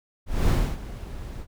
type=noise with ADSR envelope; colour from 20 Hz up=brown; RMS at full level=-18 dBFS; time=0.26-1.47 s; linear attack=240 ms; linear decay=270 ms; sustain=-17 dB; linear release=65 ms; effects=none